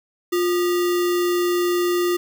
sine tone with sample-and-hold, 352.6 Hz, F4, 17 cents sharp, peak -17 dBFS, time 0.32-2.17 s, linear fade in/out 10 ms, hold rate 1575 Hz, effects none

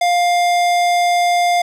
sine tone with hard clipping, 703 Hz, F5, 11 cents sharp, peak -14 dBFS, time 0.01-1.62 s, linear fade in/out 5 ms, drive 18 dB, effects none

